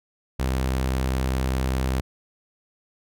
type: tone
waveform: sawtooth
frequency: 65 Hz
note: C2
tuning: 11 cents flat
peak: -18 dBFS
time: 0.39-2.01 s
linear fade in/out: 10 ms
effects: none